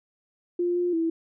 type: tone with pitch steps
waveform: sine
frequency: 350.6 / 353.1 / 328.7 Hz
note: F4 / F4 / E4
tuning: +7 / +19 / -5 cents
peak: -22 dBFS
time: 0.59-1.1 s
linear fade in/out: 5 ms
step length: 170 ms
effects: none